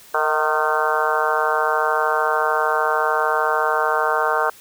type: harmonic tone with a mistuned harmonic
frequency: 153.4 Hz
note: D#3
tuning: 24 cents flat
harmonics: 3 / 4 / 5 / 6 / 7 / 8 / 9 / 10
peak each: -25 / -25 / -25 / -25 / -25 / -25 / -25 / -25 dBFS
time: 0.14-4.5 s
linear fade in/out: 5 ms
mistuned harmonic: 4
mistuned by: +42 cents
effects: white hiss -46 dBFS RMS until 4.6 s